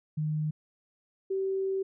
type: tone pair in turn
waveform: sine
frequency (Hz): 153.4 / 385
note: D#3 / G4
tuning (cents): -24 / -31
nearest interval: octave + major third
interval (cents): 1593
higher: second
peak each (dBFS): -27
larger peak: neither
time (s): 0.17-0.51 / 1.3-1.83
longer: second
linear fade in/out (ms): 10
effects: none